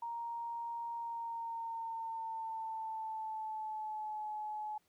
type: tone with pitch glide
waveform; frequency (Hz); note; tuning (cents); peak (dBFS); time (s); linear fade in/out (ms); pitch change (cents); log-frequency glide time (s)
sine; 934 to 851.5; A#5 to G#5; +3 to +43; -38; 0.02-4.78; 5; -160; 0.94-4.29
effects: pink hiss -75 dBFS RMS until 4.88 s + high-pass 80 Hz 12 dB/octave